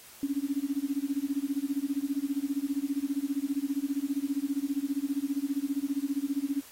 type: tone with tremolo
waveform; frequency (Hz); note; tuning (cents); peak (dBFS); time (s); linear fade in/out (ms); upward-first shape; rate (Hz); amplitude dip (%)
sine; 280; C#4; +18; -24; 0.23-6.61; 0; sine; 15; 95
effects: white hiss -51 dBFS RMS until 6.71 s + AAC 48 kbps

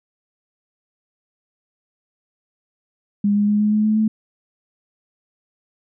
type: tone with pitch steps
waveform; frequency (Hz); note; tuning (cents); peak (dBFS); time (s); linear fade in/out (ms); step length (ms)
sine; 203.8 / 206 / 208.3 / 210.6 / 212.9 / 215.3 / 217.7; G#3 / G#3 / G#3 / G#3 / G#3 / A3 / A3; -32 / -14 / +5 / +24 / +43 / -37 / -18; -14; 3.24-4.08; 5; 120
effects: none

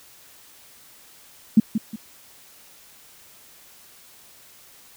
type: tone with echo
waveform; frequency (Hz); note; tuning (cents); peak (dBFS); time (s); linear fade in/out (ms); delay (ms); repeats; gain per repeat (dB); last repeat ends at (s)
sine; 219.3; A3; -6; -8; 1.57-1.6; 5; 180; 2; -10; 1.96
effects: white hiss -50 dBFS RMS until 4.96 s

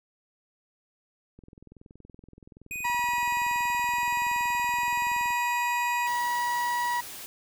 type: click train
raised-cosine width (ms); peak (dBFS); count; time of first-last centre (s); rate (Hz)
3; -36; 84; 1.39-5.305; 21.2
type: tone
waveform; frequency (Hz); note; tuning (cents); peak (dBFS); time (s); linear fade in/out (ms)
square; 2489; D#7; 0; -33; 2.71-6.07; 2
type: harmonic tone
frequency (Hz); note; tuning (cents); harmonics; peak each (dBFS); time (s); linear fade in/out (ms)
965; B5; -40; 1 / 2 / 3 / 4 / 5 / 6 / 7 / 8 / 10; -26 / -32 / -47 / -48 / -46 / -54 / -49 / -55 / -57; 2.84-7.01; 10
type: noise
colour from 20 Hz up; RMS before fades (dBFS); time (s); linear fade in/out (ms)
white; -41; 6.07-7.26; 0
effects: none

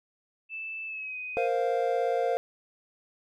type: tone with pitch glide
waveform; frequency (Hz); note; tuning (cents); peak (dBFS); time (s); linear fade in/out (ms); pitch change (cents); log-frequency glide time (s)
sine; 2637 to 2502; E7 to D#7; 0 to +9; -34; 0.49-1.49; 50; -91; 0.86-1.17
type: chord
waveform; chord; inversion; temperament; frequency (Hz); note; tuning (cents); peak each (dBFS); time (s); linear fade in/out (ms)
triangle; Bb suspended second; none; equal; 466.2 / 523.3 / 698.5; Bb4 / C5 / F5; 0 / 0 / 0; -27; 1.37-2.37; 0
effects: none

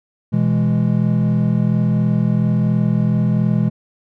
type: chord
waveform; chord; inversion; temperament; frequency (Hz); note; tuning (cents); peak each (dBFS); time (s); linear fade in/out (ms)
triangle; E major; second; equal; 123.47 / 164.81 / 207.7; B2 / E3 / G#3; 0 / 0 / 0; -16; 0.32-3.7; 20
effects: none

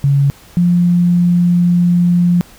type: tone pair in turn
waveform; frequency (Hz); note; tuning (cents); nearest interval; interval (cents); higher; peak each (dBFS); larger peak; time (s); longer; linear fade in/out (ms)
sine; 140 / 175.15; C#3 / F3; +18 / +5; major third; 387; second; -8; neither; 0.04-0.3 / 0.57-2.41; second; 0
effects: pink hiss -42 dBFS RMS until 2.58 s

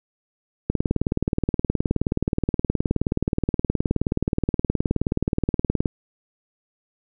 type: click train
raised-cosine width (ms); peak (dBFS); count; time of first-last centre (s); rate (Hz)
3; -7; 99; 0.7-5.858; 19
effects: none

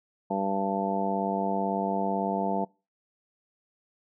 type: harmonic tone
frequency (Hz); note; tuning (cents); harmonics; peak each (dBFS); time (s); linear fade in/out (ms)
98; G2; 0; 2 / 3 / 4 / 5 / 6 / 7 / 8 / 9; -31 / -36 / -36 / -35 / -41 / -31 / -42 / -32; 0.3-2.65; 10
effects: noise-tail reverb RT60 0.3 s tail -24 dB re dry

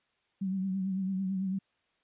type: tone with vibrato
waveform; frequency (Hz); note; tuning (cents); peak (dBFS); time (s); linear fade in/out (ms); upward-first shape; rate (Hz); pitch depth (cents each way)
sine; 190.5; G3; -49; -29; 0.41-1.59; 10; triangle; 9; 58
effects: white hiss -74 dBFS RMS until 2.03 s + resampled to 8000 Hz

